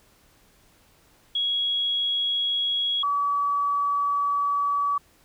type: tone pair in turn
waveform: sine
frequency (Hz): 3322 / 1143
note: G#7 / D6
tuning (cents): 0 / -47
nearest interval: octave + tritone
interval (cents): 1847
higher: first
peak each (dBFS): -22 / -21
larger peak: second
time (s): 1.35-3.03 / 3.03-4.98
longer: second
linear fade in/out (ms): 5
effects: pink hiss -59 dBFS RMS until 5.24 s